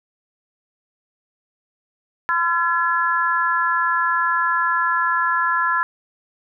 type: harmonic tone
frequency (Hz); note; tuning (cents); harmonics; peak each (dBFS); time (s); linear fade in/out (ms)
339.9; F4; -47; 3 / 4 / 5; -21 / -21 / -21; 2.29-5.83; 0
effects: none